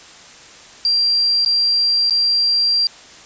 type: tone with dropouts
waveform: sine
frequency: 4739 Hz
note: D8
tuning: 15 cents sharp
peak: -13 dBFS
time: 0.85-2.87 s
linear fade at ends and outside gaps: 1 ms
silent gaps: 1.449-1.46 / 2.098-2.107 s
effects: white hiss -41 dBFS RMS until 3.25 s + resampled to 16000 Hz